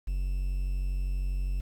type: tone with quantisation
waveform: triangle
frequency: 46.25 Hz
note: F#1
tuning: in tune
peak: -25 dBFS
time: 0.07-1.61 s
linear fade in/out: 10 ms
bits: 9
effects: none